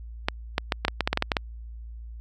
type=clicks; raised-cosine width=0.3 ms; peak=-6 dBFS; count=12; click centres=0.285 / 0.581 / 0.722 / 0.85 / 0.882 / 1.007 / 1.075 / 1.13 / 1.174 / 1.224 / 1.318 / 1.368 s; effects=added 57 Hz sine -37 dBFS peak until 2.2 s